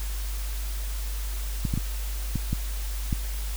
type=clicks; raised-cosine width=5 ms; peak=-13 dBFS; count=6; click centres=1.652 / 1.739 / 1.776 / 2.357 / 2.53 / 3.128 s; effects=added 50 Hz sine -28 dBFS peak until 3.56 s + white hiss -40 dBFS RMS until 3.56 s